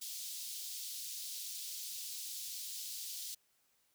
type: high-pass noise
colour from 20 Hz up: pink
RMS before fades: -44 dBFS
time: 0.01-3.35 s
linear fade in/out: 10 ms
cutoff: 3800 Hz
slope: 24 dB/octave
effects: white hiss -75 dBFS RMS until 3.94 s